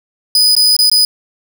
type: tone with dropouts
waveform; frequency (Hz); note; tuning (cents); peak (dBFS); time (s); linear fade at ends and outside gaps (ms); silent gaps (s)
40% pulse; 4978; D#8; 0; -6; 0.35-1.05; 2; 0.552-0.565 / 0.766-0.789 / 0.898-0.915
effects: none